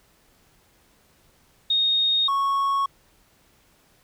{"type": "tone pair in turn", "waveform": ["sine", "triangle"], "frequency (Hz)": [3715, 1104.5], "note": ["A#7", "C#6"], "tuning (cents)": [-7, -7], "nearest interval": "octave + major sixth", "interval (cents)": 2100, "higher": "first", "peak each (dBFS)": -18, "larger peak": "neither", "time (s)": [[1.7, 2.28], [2.28, 2.86]], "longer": "neither", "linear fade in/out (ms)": 5, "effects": ["pink hiss -60 dBFS RMS until 4.03 s"]}